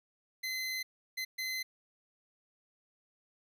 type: tone bursts at uneven times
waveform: 25% pulse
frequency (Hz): 2049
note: C7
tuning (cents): -37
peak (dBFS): -31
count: 3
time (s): 0.43-0.83 / 1.17-1.25 / 1.38-1.63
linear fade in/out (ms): 10
effects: none